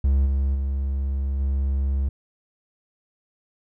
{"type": "tone with level steps", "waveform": "triangle", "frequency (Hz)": 68.2, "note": "C#2", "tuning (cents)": -28, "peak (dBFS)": [-14, -17, -20, -18], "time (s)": [0.04, 2.09], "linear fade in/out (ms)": 5, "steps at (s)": [0.25, 0.54, 1.39], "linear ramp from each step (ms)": 20, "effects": []}